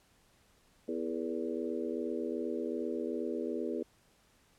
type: harmonic tone with a mistuned harmonic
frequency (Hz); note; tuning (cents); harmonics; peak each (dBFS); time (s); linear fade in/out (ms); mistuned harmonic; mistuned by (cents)
82.6; E2; +4; 3 / 4 / 5 / 6 / 7; -39 / -38 / -38 / -40 / -45; 0.88-3.83; 5; 6; -52
effects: pink hiss -67 dBFS RMS until 4.58 s + low-pass 12000 Hz 12 dB/octave